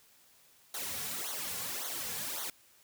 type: noise with flanger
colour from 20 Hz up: white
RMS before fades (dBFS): -38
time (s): 0.74-2.5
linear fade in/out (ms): 2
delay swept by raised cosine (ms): 0.39 to 3.29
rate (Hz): 1.8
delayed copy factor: -1
effects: white hiss -63 dBFS RMS until 2.83 s